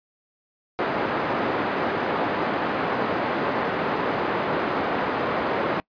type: band-pass noise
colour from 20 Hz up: pink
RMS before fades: -25 dBFS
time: 0.79-5.8 s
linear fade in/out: 0 ms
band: 280 to 1500 Hz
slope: 12 dB/octave
effects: noise-tail reverb RT60 0.1 s tail -25 dB re dry + resampled to 11025 Hz